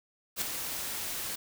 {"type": "noise with ADSR envelope", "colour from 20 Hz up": "white", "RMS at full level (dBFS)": -29, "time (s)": [0.36, 1.36], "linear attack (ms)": 57, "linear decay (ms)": 5, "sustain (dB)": -7, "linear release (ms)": 11, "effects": []}